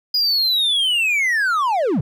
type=linear sweep; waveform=triangle; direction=down; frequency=4957 to 110 Hz; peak=-14 dBFS; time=0.14-2.01 s; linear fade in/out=5 ms; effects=none